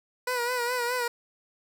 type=tone with vibrato; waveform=15% pulse; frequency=489.1 Hz; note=B4; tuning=17 cents flat; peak=-20 dBFS; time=0.27-1.08 s; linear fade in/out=5 ms; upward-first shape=sine; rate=4.8 Hz; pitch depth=56 cents each way; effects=none